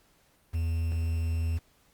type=tone with quantisation; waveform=triangle; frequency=82.41 Hz; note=E2; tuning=in tune; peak=-24 dBFS; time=0.53-1.59 s; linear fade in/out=20 ms; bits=8; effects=pink hiss -65 dBFS RMS until 1.93 s + Opus 48 kbps